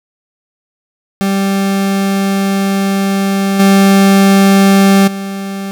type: tone with level steps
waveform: 40% pulse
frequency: 195.8 Hz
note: G3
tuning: 2 cents flat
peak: -10 / -4 / -18 dBFS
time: 1.21-5.71 s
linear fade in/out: 0 ms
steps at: 3.59 / 5.07 s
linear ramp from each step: 10 ms
effects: none